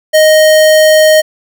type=tone; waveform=square; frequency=622.3 Hz; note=D#5; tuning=in tune; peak=-4 dBFS; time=0.13-1.22 s; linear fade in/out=20 ms; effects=none